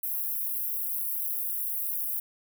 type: high-pass noise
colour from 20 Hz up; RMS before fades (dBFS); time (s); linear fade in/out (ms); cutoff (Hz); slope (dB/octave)
white; -31; 0.03-2.2; 5; 11000; 48
effects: none